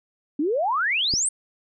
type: exponential sweep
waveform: sine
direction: up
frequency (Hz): 274.5 to 9090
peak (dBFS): -20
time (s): 0.39-1.29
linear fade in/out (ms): 5
type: click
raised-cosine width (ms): 3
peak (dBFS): -17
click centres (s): 1.138
effects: none